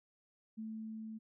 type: tone with level ramp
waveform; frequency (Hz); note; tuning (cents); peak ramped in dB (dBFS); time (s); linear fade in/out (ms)
sine; 220; A3; 0; -40 to -43; 0.57-1.19; 20
effects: none